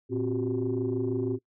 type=tone cluster; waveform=sine; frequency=113.8 / 263.5 / 360.9 / 387.1 Hz; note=A#2 / C4 / F#4 / G4; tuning=-41 / +12 / -43 / -22 cents; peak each=-32 / -30 / -31 / -30 dBFS; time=0.09-1.39 s; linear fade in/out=50 ms; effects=noise-tail reverb RT60 0.1 s tail -21 dB re dry + tanh soft clip ceiling -19 dBFS